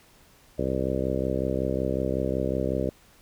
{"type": "harmonic tone", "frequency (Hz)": 65.41, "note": "C2", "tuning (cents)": 0, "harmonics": [1, 2, 3, 4, 5, 6, 7, 8, 9], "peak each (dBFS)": [-33, -33, -33, -33, -33, -33, -33, -33, -33], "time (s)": [0.58, 2.9], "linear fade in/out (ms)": 10, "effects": ["pink hiss -57 dBFS RMS until 3.21 s"]}